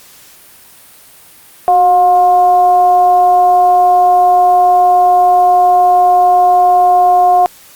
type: tone with frequency modulation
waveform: sine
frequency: 717 Hz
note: F5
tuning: 45 cents sharp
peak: -5 dBFS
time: 1.68-7.46 s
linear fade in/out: 0 ms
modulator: 347 Hz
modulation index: 0.37
effects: white hiss -40 dBFS RMS until 7.75 s + Opus 48 kbps